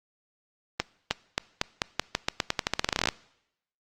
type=accelerating click train; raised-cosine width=0.2 ms; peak=-6 dBFS; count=24; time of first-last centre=0.8-3.088 s; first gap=310 ms; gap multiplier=0.87; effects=noise-tail reverb RT60 0.8 s tail -22 dB re dry + Opus 24 kbps